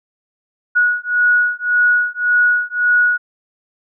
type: beating tone pair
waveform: sine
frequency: 1458 / 1459.8 Hz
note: F#6 / F#6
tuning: -26 / -24 cents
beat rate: 1.8 Hz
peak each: -15 dBFS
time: 0.75-3.18 s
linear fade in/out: 20 ms
effects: none